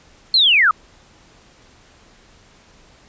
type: linear sweep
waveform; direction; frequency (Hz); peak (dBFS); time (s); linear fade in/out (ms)
sine; down; 4329 to 1174.7; -10; 0.34-0.71; 2
effects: pink hiss -50 dBFS RMS until 3.08 s + resampled to 16000 Hz